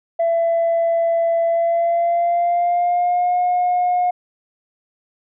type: tone with pitch glide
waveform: sine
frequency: 670 to 718.1 Hz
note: E5 to F5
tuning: +28 to +48 cents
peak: -13 dBFS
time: 0.19-4.11 s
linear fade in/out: 10 ms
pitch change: +120 cents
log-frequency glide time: 1.45-3.38 s
effects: tanh soft clip ceiling -12 dBFS